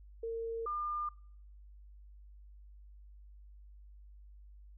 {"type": "tone pair in turn", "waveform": "sine", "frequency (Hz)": [456.6, 1203.2], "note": ["A#4", "D6"], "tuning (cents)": [-36, 42], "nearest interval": "octave + perfect fourth", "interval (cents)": 1678, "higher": "second", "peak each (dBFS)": [-35, -34], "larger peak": "second", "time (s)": [[0.23, 0.66], [0.66, 1.09]], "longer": "neither", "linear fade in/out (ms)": 5, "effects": ["noise-tail reverb RT60 0.6 s tail -24 dB re dry", "added 50 Hz sine -52 dBFS peak until 4.77 s"]}